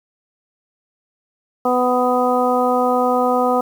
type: harmonic tone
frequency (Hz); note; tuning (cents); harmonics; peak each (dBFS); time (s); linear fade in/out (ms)
249.5; B3; +18; 1 / 2 / 3 / 4 / 5; -21 / -18 / -19 / -24 / -22; 1.65-3.61; 5
effects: 7-bit